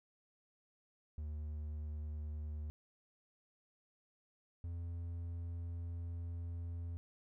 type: tone pair in turn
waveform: triangle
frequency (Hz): 75.8 / 85.36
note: D#2 / F2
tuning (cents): -45 / -39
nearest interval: major second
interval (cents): 206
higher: second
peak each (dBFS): -38 / -38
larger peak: neither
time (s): 1.18-2.7 / 4.64-6.97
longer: second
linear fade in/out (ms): 0
effects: none